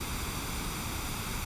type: noise with comb filter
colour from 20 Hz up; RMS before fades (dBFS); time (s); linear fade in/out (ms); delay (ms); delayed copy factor
pink; -35; 0-1.45; 10; 0.84; +0.5
effects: resampled to 32000 Hz